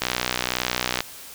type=click train; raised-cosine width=0.2 ms; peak=-4 dBFS; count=62; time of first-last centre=0.02-1.005 s; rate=61.9 Hz; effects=white hiss -41 dBFS RMS until 1.34 s